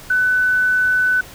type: tone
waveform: sine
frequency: 1500 Hz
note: F#6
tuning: 23 cents sharp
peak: -13 dBFS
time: 0.1-1.21 s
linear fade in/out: 5 ms
effects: pink hiss -39 dBFS RMS until 1.34 s